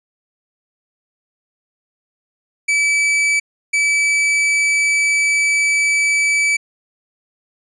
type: tone bursts at uneven times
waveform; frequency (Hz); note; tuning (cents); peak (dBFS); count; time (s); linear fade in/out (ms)
45% pulse; 2302; D7; -35; -13; 2; 2.68-3.4 / 3.73-6.57; 10
effects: resampled to 22050 Hz